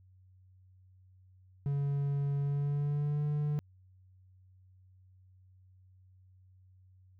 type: tone with pitch glide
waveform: triangle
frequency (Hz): 141.2 to 147.96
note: C#3 to D3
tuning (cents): +32 to +13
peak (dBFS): -27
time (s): 1.66-3.59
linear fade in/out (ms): 0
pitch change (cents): +81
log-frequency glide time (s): 2.4-3.25
effects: added 93 Hz sine -58 dBFS peak until 7.19 s